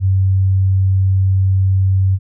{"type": "tone", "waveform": "sine", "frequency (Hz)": 95.4, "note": "G2", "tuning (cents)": -47, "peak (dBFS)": -10, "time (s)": [0, 2.19], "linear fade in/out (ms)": 50, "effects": []}